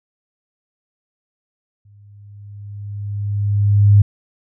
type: tone with exponential growth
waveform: sine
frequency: 102.1 Hz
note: G#2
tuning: 29 cents flat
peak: -5 dBFS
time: 1.85-4.02 s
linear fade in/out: 5 ms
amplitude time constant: 470 ms
effects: none